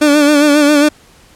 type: tone with vibrato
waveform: 30% pulse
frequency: 293.7 Hz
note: D4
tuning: in tune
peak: -4 dBFS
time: 0.01-0.89 s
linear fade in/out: 10 ms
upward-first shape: sine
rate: 7.4 Hz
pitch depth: 52 cents each way
effects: pink hiss -45 dBFS RMS until 1.35 s + low-pass 11000 Hz 12 dB/octave